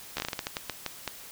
slowing click train, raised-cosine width 0.2 ms, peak -13 dBFS, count 13, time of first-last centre 0.17-1.077 s, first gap 13 ms, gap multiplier 1.29, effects white hiss -46 dBFS RMS until 1.31 s

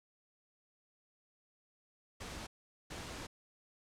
pink noise bursts at uneven times, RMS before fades -45 dBFS, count 2, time 2.2-2.47 / 2.9-3.27 s, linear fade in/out 10 ms, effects low-pass 8000 Hz 12 dB/octave

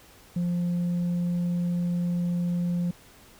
sine tone, 174.9 Hz, F3, 3 cents sharp, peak -21 dBFS, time 0.36-2.91 s, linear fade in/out 5 ms, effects tanh soft clip ceiling -23 dBFS + pink hiss -53 dBFS RMS until 3.39 s

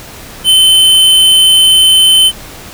square tone, 3064 Hz, G7, 40 cents flat, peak -4 dBFS, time 0.44-2.32 s, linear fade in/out 50 ms, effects pink hiss -30 dBFS RMS until 2.73 s

